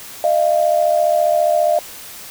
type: tone pair together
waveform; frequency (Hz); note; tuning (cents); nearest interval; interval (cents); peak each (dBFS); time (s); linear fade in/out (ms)
sine; 611 / 685.8; D#5 / F5; -32 / -32; major second; 200; -15; 0.24-1.79; 2
effects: white hiss -35 dBFS RMS until 2.3 s